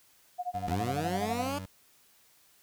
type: tone with tremolo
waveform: sine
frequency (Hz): 719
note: F#5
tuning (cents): -50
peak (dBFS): -29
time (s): 0.38-1.48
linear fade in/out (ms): 20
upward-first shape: sine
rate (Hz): 12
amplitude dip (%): 100
type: tone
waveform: 25% pulse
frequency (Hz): 94.7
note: F#2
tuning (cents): +41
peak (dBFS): -35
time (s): 0.54-1.66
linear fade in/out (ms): 5
type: linear sweep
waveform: 15% pulse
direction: up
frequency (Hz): 74.9 to 293.7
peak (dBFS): -25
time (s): 0.67-1.59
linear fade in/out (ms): 10
effects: white hiss -63 dBFS RMS until 2.62 s